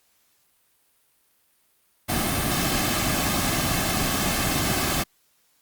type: noise with comb filter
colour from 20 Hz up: pink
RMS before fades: -24 dBFS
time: 2.08-5.04 s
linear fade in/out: 20 ms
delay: 2.1 ms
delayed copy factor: -0.55
effects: white hiss -65 dBFS RMS until 5.61 s + Opus 48 kbps